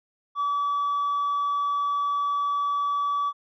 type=tone with tanh clipping; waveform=triangle; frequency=1147 Hz; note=D6; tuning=41 cents flat; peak=-23 dBFS; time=0.35-3.33 s; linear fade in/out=50 ms; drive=6 dB; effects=none